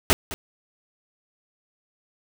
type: noise with echo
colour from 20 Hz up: pink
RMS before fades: -17 dBFS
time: 0.1-0.13 s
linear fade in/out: 0 ms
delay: 210 ms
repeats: 1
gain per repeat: -15 dB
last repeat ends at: 0.34 s
effects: none